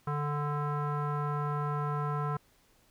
square tone with low-pass filter, 146.83 Hz, D3, in tune, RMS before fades -32 dBFS, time 0.07-2.37 s, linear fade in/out 5 ms, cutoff 1200 Hz, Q 7.9, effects pink hiss -66 dBFS RMS until 2.9 s

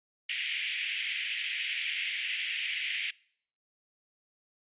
pink band-pass noise, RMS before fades -34 dBFS, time 0.29-3.11 s, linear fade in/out 5 ms, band 2000 to 3300 Hz, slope 48 dB/octave, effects noise-tail reverb RT60 0.6 s tail -24 dB re dry + resampled to 8000 Hz

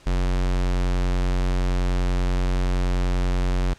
square tone, 45.23 Hz, F#1, 39 cents flat, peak -20 dBFS, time 0.06-3.74 s, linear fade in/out 10 ms, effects pink hiss -51 dBFS RMS until 3.78 s + low-pass 7000 Hz 12 dB/octave

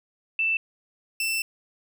sine / sawtooth tone pair in turn, 2657 / 2670 Hz, E7 / E7, +13 / +22 cents, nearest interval unison, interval 9 cents, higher second, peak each -21 dBFS, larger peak neither, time 0.39-0.57 / 1.2-1.42 s, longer second, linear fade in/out 2 ms, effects none

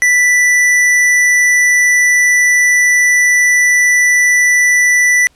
square tone, 1975.5 Hz, B6, in tune, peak -8 dBFS, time 0.02-5.27 s, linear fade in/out 0 ms, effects pink hiss -53 dBFS RMS until 5.35 s + low-pass 10000 Hz 12 dB/octave

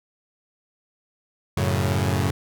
sawtooth chord, F# minor, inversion none, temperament equal, 92.5 / 110 / 138.59 Hz, F#2 / A2 / C#3, 0 / 0 / 0 cents, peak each -19 / -22 / -21 dBFS, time 1.57-2.31 s, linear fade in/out 5 ms, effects none

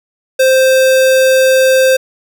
square tone, 523.3 Hz, C5, in tune, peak -7 dBFS, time 0.39-1.97 s, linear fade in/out 10 ms, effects none

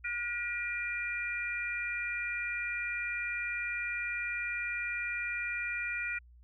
harmonic tone, 480 Hz, B4, 49 cents flat, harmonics 3 / 4 / 5, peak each -38 / -39 / -35 dBFS, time 0.04-6.19 s, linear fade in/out 10 ms, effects added 60 Hz sine -54 dBFS peak until 6.43 s

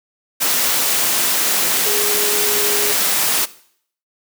sine tone in noise, 415.3 Hz, G#4, in tune, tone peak -23 dBFS, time 1.85-2.93 s, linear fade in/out 20 ms, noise white, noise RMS -17 dBFS, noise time 0.4-3.46 s, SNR -9 dB, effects noise-tail reverb RT60 0.6 s tail -18 dB re dry + high-pass 200 Hz 12 dB/octave

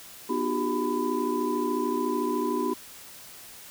sine tone cluster, 246.5 / 304.6 / 361.5 / 395.2 / 999 Hz, B3 / D#4 / F#4 / G4 / B5, -3 / -37 / -40 / +14 / +20 cents, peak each -31 dBFS, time 0.29-2.74 s, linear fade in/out 10 ms, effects white hiss -46 dBFS RMS until 3.7 s

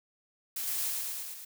blue noise with echo, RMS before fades -35 dBFS, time 0.56-0.9 s, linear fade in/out 5 ms, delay 110 ms, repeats 5, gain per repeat -2 dB, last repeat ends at 1.45 s, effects none

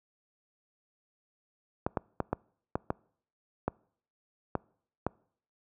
clicks, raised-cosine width 1 ms, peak -14 dBFS, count 9, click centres 1.865 / 1.972 / 2.203 / 2.33 / 2.755 / 2.904 / 3.68 / 4.553 / 5.066 s, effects noise-tail reverb RT60 0.6 s tail -26 dB re dry + high-pass 60 Hz 12 dB/octave

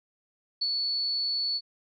sine tone with ADSR envelope, 4435 Hz, C#8, in tune, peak -24 dBFS, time 0.61-1.61 s, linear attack 10 ms, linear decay 47 ms, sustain -2 dB, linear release 49 ms, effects none

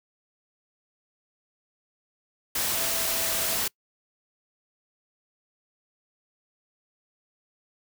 sine tone in noise, 659.3 Hz, E5, in tune, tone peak -38 dBFS, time 2.74-3.57 s, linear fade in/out 5 ms, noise white, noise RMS -27 dBFS, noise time 2.55-3.68 s, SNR -14 dB, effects noise-tail reverb RT60 0.1 s tail -25 dB re dry

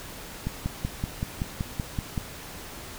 click train, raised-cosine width 5 ms, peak -15 dBFS, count 10, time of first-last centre 0.47-2.178 s, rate 5.27 Hz, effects pink hiss -41 dBFS RMS until 2.98 s

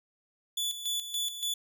sawtooth tone with tremolo, 3458 Hz, A7, 31 cents flat, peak -26 dBFS, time 0.57-1.54 s, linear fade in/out 5 ms, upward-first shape square, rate 3.5 Hz, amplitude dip 65%, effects none

